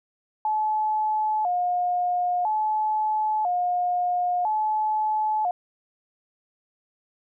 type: tone with vibrato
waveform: sine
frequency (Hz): 784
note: G5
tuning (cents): 0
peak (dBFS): -21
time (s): 0.45-5.51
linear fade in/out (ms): 2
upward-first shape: square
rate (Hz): 0.5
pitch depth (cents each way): 160
effects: none